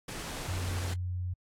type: noise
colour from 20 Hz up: pink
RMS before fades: -39 dBFS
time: 0.08-0.94 s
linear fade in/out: 5 ms
type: tone with pitch glide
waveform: sine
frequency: 90.7 to 90.02 Hz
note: F#2 to F#2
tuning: -34 to -47 cents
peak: -31 dBFS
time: 0.48-1.34 s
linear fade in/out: 10 ms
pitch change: -13 cents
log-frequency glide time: 0.65-0.81 s
effects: low-pass 11000 Hz 12 dB/octave + AAC 64 kbps